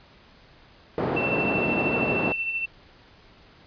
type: band-pass noise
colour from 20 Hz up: white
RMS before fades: -26 dBFS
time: 0.98-2.32 s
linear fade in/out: 0 ms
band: 130 to 560 Hz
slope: 12 dB/octave
type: tone with tremolo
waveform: sine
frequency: 2686 Hz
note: E7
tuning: 32 cents sharp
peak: -23 dBFS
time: 1.16-2.66 s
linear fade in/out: 10 ms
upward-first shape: triangle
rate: 13 Hz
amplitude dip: 55%
effects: pink hiss -53 dBFS RMS until 3.66 s + resampled to 11025 Hz